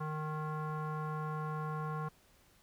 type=tone with low-pass filter; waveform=square; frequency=154.2 Hz; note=D#3; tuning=15 cents flat; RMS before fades=-38 dBFS; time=0-2.09 s; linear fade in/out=10 ms; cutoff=1200 Hz; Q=5.8; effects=pink hiss -66 dBFS RMS until 2.62 s